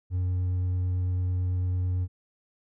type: tone with hard clipping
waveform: sine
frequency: 90.9 Hz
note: F#2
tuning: 30 cents flat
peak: -25 dBFS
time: 0.1-2.08 s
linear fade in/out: 50 ms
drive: 2 dB
effects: none